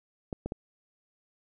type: clicks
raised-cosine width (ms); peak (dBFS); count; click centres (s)
2; -20; 3; 0.328 / 0.46 / 0.521
effects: none